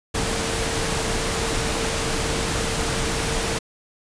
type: tone in noise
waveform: sine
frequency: 452.9 Hz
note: A#4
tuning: 50 cents flat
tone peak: -31 dBFS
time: 0.14-3.59 s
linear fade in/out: 10 ms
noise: pink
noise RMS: -24 dBFS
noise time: 0.14-3.59 s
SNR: -10 dB
effects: resampled to 22050 Hz